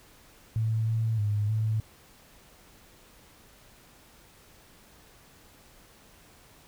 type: tone with pitch steps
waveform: sine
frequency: 111.3 / 112.2 / 104.1 / 109.5 Hz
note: A2 / A2 / G#2 / A2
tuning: +20 / +34 / +5 / -8 cents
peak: -24 dBFS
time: 0.56-1.8 s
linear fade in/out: 0 ms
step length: 310 ms
effects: pink hiss -56 dBFS RMS until 6.67 s